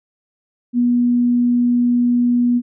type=tone; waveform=sine; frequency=242.6 Hz; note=B3; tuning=31 cents flat; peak=-12 dBFS; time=0.73-2.62 s; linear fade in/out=50 ms; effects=none